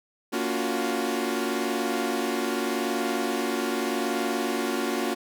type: chord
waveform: sawtooth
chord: Gb major seventh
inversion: first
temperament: equal with one note detuned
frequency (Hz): 233.1 / 282.5 / 349.2 / 370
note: Bb3 / Db4 / F4 / Gb4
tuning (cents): 0 / +33 / 0 / 0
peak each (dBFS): -27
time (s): 0.32-5.15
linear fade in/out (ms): 20
effects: none